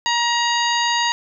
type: harmonic tone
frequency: 947 Hz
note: A#5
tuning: 27 cents sharp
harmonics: 1 / 2 / 3 / 4 / 5 / 7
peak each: -20 / -23 / -25 / -26 / -27 / -28 dBFS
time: 0.06-1.12 s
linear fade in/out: 0 ms
effects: none